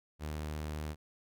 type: tone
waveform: sawtooth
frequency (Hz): 76.2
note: D#2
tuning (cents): -36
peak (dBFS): -33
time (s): 0.19-0.96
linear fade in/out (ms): 50
effects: none